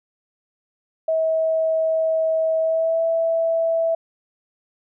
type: tone with pitch glide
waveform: sine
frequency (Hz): 643 to 658.4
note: E5 to E5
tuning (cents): -43 to -2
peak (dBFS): -17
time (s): 1.08-3.95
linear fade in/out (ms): 5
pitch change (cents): +41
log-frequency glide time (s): 2.59-3.03
effects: none